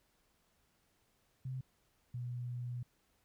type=tone pair in turn; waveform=sine; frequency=130 / 122.41 Hz; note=C3 / B2; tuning=-11 / -15 cents; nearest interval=minor second; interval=104 cents; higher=first; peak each=-38 / -38 dBFS; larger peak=neither; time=1.45-1.61 / 2.14-2.83 s; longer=second; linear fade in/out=5 ms; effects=pink hiss -75 dBFS RMS until 3.24 s